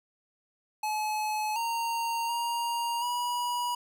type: tone with pitch steps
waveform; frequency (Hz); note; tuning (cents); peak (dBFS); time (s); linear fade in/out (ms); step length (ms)
square; 855 / 925 / 940 / 970; A5 / A#5 / A#5 / B5; -50 / -14 / +14 / -31; -29; 0.83-3.75; 5; 730
effects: none